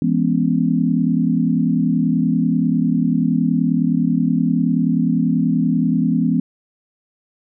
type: chord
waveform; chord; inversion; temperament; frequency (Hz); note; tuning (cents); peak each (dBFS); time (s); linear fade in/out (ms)
sine; C# minor seventh; first; equal with one note detuned; 168.76 / 207.7 / 246.9 / 277.2; E3 / G#3 / B3 / C#4; +41 / 0 / 0 / 0; -19 / -21 / -18 / -22; 0.02-6.4; 2
effects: none